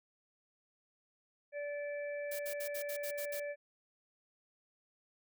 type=harmonic tone; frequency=580 Hz; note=D5; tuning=22 cents flat; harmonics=1 / 3 / 4; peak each=-38 / -48 / -50 dBFS; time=1.52-3.56 s; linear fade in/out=50 ms
type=noise bursts; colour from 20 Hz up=blue; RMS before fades=-44 dBFS; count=8; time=2.31-3.401 s; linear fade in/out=10 ms; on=83 ms; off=61 ms
effects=none